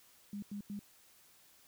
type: tone bursts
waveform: sine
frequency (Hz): 203.5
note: G#3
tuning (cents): -35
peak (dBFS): -39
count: 3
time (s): 0.33-0.792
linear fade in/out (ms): 2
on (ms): 94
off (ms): 90
effects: white hiss -64 dBFS RMS until 1.67 s